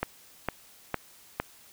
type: click train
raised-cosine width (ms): 0.5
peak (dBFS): -12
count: 4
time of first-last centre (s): 0.03-1.4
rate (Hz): 2.19
effects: white hiss -55 dBFS RMS until 1.72 s